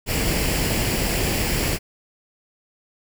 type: noise with comb filter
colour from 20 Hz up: pink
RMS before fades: -22 dBFS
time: 0.06-1.79 s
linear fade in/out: 50 ms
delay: 0.4 ms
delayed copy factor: +0.5
effects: none